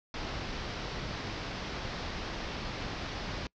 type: low-pass noise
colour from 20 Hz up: pink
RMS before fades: -38 dBFS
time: 0.14-3.47 s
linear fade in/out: 2 ms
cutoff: 5500 Hz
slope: 48 dB/octave
effects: noise-tail reverb RT60 0.1 s tail -26 dB re dry